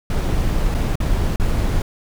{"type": "noise with dropouts", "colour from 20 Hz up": "brown", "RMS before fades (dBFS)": -18, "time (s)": [0.1, 1.82], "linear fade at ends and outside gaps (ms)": 2, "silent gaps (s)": [[0.743, 0.747], [0.956, 1.002], [1.36, 1.398]], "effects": []}